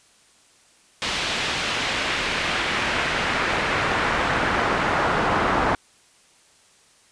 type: noise with band-pass filter sweep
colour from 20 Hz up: brown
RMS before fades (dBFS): -23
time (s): 1.02-5.75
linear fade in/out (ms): 0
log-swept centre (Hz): 3600 to 1100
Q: 1.1
effects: white hiss -56 dBFS RMS until 7.11 s + resampled to 22050 Hz